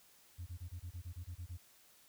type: tone bursts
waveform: sine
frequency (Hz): 87.31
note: F2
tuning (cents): 0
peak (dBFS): -40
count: 11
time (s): 0.38-1.576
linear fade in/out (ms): 20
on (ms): 86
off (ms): 25
effects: tanh soft clip ceiling -40 dBFS + white hiss -65 dBFS RMS until 2.08 s